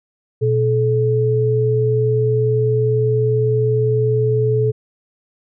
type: tone pair together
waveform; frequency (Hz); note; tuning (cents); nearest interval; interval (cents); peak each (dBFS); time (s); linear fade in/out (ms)
sine; 121 / 431.2; B2 / A4; -35 / -35; octave + minor seventh; 2200; -16; 0.41-4.72; 20
effects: none